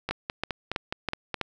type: two click trains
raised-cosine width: 0.3 ms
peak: -11 / -13 dBFS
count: 5 / 7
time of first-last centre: 0.11-1.413 / 0.09-1.343 s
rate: 3.07 / 4.79 Hz
effects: none